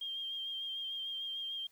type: tone with vibrato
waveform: sine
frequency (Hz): 3193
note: G7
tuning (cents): +31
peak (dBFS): -37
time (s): 0.01-1.67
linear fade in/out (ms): 5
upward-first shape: sine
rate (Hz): 6.7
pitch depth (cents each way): 25
effects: white hiss -69 dBFS RMS until 1.71 s